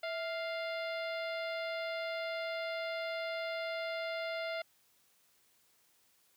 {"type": "harmonic tone with a mistuned harmonic", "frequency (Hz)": 698.5, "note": "F5", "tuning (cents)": 0, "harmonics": [1, 2, 3, 4, 5, 6, 7], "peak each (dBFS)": [-37, -44, -43, -50, -50, -52, -55], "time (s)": [0.03, 4.62], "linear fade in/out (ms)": 5, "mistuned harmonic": 1, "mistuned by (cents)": -110, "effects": ["white hiss -70 dBFS RMS until 6.36 s", "high-pass 60 Hz 12 dB/octave"]}